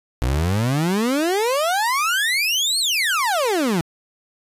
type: exponential two-way sweep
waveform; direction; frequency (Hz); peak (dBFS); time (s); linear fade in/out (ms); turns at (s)
30% pulse; up then down; 58.27 to 4435 to 157.2; -15; 0.22-3.81; 0; 2.79
effects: resampled to 32000 Hz